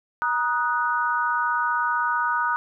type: chord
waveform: sine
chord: D# minor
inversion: second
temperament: equal with one note detuned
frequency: 948.6 / 1244.5 / 1480 Hz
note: A#5 / D#6 / F#6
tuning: +30 / 0 / 0 cents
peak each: -25 dBFS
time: 0.22-2.56 s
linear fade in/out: 0 ms
effects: none

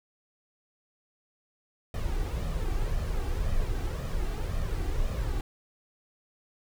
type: noise with flanger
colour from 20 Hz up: brown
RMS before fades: -29 dBFS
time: 1.94-5.41 s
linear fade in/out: 2 ms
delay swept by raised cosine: 1.6 to 2.6 ms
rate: 1.9 Hz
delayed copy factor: +0.55
effects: none

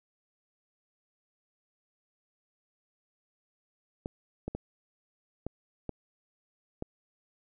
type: clicks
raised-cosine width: 2 ms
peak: -21 dBFS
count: 6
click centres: 4.059 / 4.48 / 4.55 / 5.466 / 5.893 / 6.824 s
effects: none

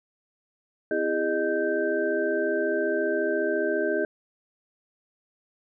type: tone cluster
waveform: sine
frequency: 260 / 334.2 / 408.7 / 614 / 1558 Hz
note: C4 / E4 / G#4 / D#5 / G6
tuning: -11 / +24 / -28 / -23 / -11 cents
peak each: -35 / -29 / -27 / -28 / -31 dBFS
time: 0.91-4.05 s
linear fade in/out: 2 ms
effects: none

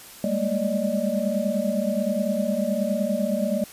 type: tone cluster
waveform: sine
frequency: 198.7 / 208.4 / 229.7 / 578 / 614 Hz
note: G3 / G#3 / A#3 / D5 / D#5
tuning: +24 / +6 / -25 / -28 / -23 cents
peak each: -28 dBFS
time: 0.24-3.64 s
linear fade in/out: 2 ms
effects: white hiss -44 dBFS RMS until 3.72 s + resampled to 32000 Hz

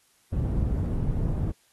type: low-pass noise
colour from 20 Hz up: white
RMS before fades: -26 dBFS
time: 0.32-1.52 s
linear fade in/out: 10 ms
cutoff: 120 Hz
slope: 12 dB/octave
effects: white hiss -64 dBFS RMS until 1.72 s + AAC 32 kbps

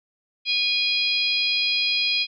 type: harmonic tone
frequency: 821 Hz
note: G#5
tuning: 20 cents flat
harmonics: 3 / 4 / 5 / 6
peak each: -24 / -25 / -26 / -27 dBFS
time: 0.45-2.27 s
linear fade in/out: 50 ms
effects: none

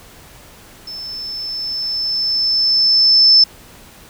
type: tone with level ramp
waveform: sine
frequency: 5274 Hz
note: E8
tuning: in tune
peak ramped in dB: -27 to -5 dBFS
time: 0.87-3.44 s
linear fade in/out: 5 ms
effects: pink hiss -42 dBFS RMS until 4.09 s

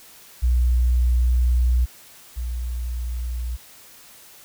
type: tone pair in turn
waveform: sine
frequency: 61.1 / 60.26 Hz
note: B1 / B1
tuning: -18 / -42 cents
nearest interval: unison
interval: 24 cents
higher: first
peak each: -15 / -24 dBFS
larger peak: first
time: 0.42-1.86 / 2.36-3.57 s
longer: first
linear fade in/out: 20 ms
effects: white hiss -47 dBFS RMS until 4.44 s

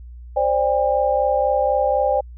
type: chord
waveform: sine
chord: C suspended second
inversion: none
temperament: equal with one note detuned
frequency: 523.3 / 587.3 / 803.7 Hz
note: C5 / D5 / G5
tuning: 0 / 0 / +43 cents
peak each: -20 dBFS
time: 0.36-2.21 s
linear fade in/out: 10 ms
effects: added 60 Hz sine -35 dBFS peak until 2.37 s

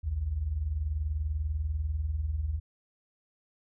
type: tone pair together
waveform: sine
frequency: 57.52 / 77.78 Hz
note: A#1 / D#2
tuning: -22 / 0 cents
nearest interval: perfect fourth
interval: 522 cents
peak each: -35 / -29 dBFS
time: 0.03-2.6 s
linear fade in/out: 20 ms
effects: none

